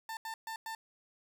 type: tone bursts at uneven times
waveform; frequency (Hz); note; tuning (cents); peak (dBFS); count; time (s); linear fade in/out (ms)
30% pulse; 894; A5; +27; -36; 4; 0.09-0.17 / 0.25-0.34 / 0.47-0.56 / 0.66-0.75; 2
effects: none